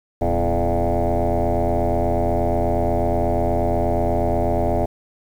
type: tone with frequency modulation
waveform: sine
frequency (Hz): 336.3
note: E4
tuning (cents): +35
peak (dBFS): -15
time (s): 0.21-4.86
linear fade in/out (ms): 10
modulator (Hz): 88.3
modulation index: 4.7
effects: tanh soft clip ceiling -13 dBFS + 8-bit